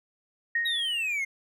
sine tone with exponential decay, 1864.7 Hz, A#6, in tune, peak -22 dBFS, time 0.55-1.24 s, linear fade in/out 5 ms, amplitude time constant 150 ms
triangle exponential sweep, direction down, 3865 to 2100 Hz, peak -25 dBFS, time 0.65-1.25 s, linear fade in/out 10 ms
effects none

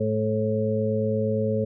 harmonic tone, 108.7 Hz, A2, 21 cents flat, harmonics 1 / 2 / 4 / 5, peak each -27 / -27 / -27 / -27 dBFS, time 0-1.65 s, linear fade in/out 10 ms, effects none

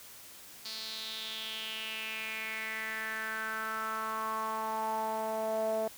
sawtooth tone with band-pass filter sweep, 220 Hz, A3, in tune, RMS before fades -36 dBFS, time 0.65-5.88 s, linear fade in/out 5 ms, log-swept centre 4500 to 610 Hz, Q 5.3, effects white hiss -51 dBFS RMS until 5.97 s

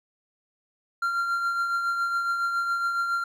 triangle tone with tremolo, 1382 Hz, F6, 19 cents flat, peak -20 dBFS, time 1.02-3.24 s, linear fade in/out 5 ms, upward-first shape triangle, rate 7.2 Hz, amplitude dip 45%, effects none

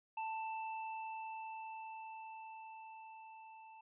square tone with level ramp, 885 Hz, A5, 10 cents sharp, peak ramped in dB -39 to -55 dBFS, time 0.17-3.81 s, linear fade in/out 5 ms, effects resampled to 8000 Hz

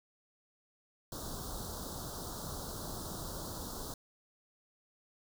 pink band-stop noise, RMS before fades -42 dBFS, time 1.12-3.94 s, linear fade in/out 2 ms, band 1400 to 3700 Hz, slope 48 dB/octave, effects none

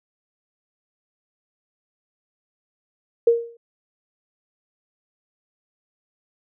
sine tone with exponential decay, 466.7 Hz, A#4, 2 cents sharp, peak -9 dBFS, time 3.27-3.57 s, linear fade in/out 5 ms, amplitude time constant 64 ms, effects none

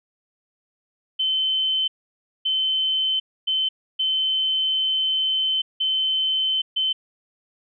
sine tone bursts at uneven times, 3069 Hz, G7, 37 cents flat, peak -19 dBFS, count 6, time 1.19-1.88 / 2.45-3.2 / 3.47-3.69 / 3.99-5.62 / 5.8-6.62 / 6.76-6.93 s, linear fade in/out 10 ms, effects none

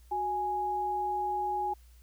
sine tone pair together, 370 / 830.6 Hz, F#4 / G#5, 0 / 0 cents, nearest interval octave + major second, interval 1400 cents, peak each -38 / -29 dBFS, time 0.11-1.74 s, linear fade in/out 10 ms, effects added 60 Hz sine -53 dBFS peak until 2.02 s + white hiss -66 dBFS RMS until 2.02 s

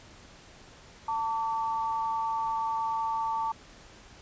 sine tone pair together, 894.7 / 1149 Hz, A5 / D6, +29 / -38 cents, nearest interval major third, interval 433 cents, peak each -28 / -34 dBFS, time 1.08-3.52 s, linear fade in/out 5 ms, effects pink hiss -52 dBFS RMS until 4.21 s + resampled to 16000 Hz

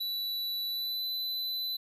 square tone with pitch glide, 3951 to 4006 Hz, B7 to B7, 0 to +24 cents, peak -32 dBFS, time 0-1.77 s, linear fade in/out 10 ms, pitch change +24 cents, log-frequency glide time 0.67-1.03 s, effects none

